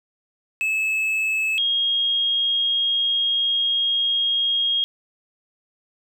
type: tone pair in turn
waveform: triangle / sine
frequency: 2599 / 3259 Hz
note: E7 / G#7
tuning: -25 / -33 cents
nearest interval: major third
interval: 392 cents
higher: second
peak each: -18 dBFS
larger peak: neither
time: 0.61-1.58 / 1.58-4.84 s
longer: second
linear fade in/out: 0 ms
effects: none